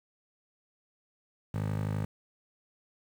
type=tone with high-pass filter; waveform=15% pulse; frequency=51.91 Hz; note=G#1; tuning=in tune; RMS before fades=-32 dBFS; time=1.54-2.05 s; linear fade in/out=5 ms; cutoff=110 Hz; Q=2.1; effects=low-pass 2000 Hz 12 dB/octave + 9-bit